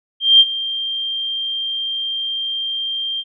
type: tone with ADSR envelope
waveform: sine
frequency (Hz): 3178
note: G7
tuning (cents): +23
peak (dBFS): -4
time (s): 0.2-3.24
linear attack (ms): 200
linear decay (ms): 43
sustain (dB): -16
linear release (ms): 47
effects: none